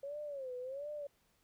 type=tone with vibrato; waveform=sine; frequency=545 Hz; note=C#5; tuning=29 cents flat; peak=-40 dBFS; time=0.03-1.07 s; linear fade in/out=5 ms; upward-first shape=sine; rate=1.4 Hz; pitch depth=160 cents each way; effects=pink hiss -74 dBFS RMS until 1.43 s